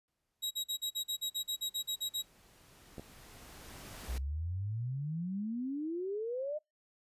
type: noise with exponential growth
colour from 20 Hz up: pink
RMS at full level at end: -46 dBFS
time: 0.08-4.18 s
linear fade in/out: 0 ms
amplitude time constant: 890 ms
type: tone bursts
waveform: sawtooth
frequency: 3828 Hz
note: A#7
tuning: 45 cents sharp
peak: -30 dBFS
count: 14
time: 0.42-2.226 s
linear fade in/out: 20 ms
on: 90 ms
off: 42 ms
type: clicks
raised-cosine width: 2 ms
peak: -31 dBFS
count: 2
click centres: 2.982 / 2.996 s
type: exponential sweep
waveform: sine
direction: up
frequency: 59.3 to 622.3 Hz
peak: -34 dBFS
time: 4.08-6.59 s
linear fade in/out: 20 ms
effects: noise-tail reverb RT60 0.2 s tail -25 dB re dry + resampled to 32000 Hz

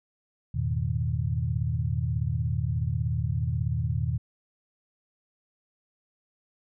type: chord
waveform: sine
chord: E major seventh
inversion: none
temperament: equal with one note detuned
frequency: 82.41 / 103.83 / 120.44 / 155.56 Hz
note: E2 / G#2 / B2 / D#3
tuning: 0 / 0 / -43 / 0 cents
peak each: -30 / -33 / -28 / -32 dBFS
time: 0.54-4.18 s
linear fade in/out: 10 ms
effects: none

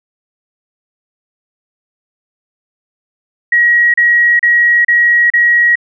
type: tone bursts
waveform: sine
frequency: 1903 Hz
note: A#6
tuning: 35 cents sharp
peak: -6 dBFS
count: 5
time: 3.52-5.756 s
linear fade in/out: 5 ms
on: 420 ms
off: 34 ms
effects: none

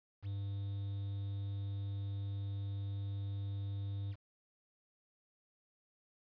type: tone with quantisation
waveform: triangle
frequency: 99.7 Hz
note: G2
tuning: 30 cents sharp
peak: -35 dBFS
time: 0.22-4.16 s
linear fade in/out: 50 ms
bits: 10
effects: resampled to 11025 Hz

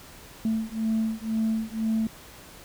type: beating tone pair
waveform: sine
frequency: 220.7 / 222.7 Hz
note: A3 / A3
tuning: +5 / +21 cents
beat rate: 2 Hz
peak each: -26 dBFS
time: 0.45-2.07 s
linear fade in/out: 2 ms
effects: tanh soft clip ceiling -19 dBFS + pink hiss -47 dBFS RMS until 2.64 s

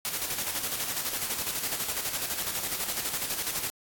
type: noise with tremolo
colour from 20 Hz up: white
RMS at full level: -30 dBFS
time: 0.05-3.7 s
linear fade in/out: 0 ms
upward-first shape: square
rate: 12 Hz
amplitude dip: 45%
effects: AAC 64 kbps

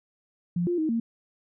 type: tone with pitch steps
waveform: sine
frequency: 174.1 / 350.5 / 314.3 / 230 Hz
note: F3 / F4 / D#4 / A#3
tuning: -5 / +6 / +18 / -23 cents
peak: -23 dBFS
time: 0.56-1 s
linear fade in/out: 5 ms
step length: 110 ms
effects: none

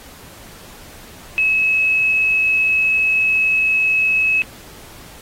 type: tone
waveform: sine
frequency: 2576 Hz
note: E7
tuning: 41 cents flat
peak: -13 dBFS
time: 1.38-4.42 s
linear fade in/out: 0 ms
effects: pink hiss -41 dBFS RMS until 5.21 s + AAC 48 kbps

